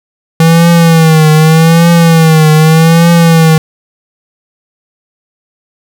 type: tone with vibrato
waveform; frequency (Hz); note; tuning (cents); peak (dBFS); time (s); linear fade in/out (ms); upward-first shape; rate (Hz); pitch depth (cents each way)
square; 162.2; E3; -28; -3; 0.4-3.58; 2; triangle; 0.83; 90
effects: 7-bit